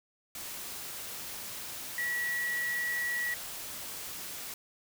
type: tone in noise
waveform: sine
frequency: 1932 Hz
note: B6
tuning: 39 cents flat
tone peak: -30 dBFS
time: 1.98-3.34 s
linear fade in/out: 2 ms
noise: white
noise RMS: -41 dBFS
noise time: 0.35-4.54 s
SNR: +8 dB
effects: none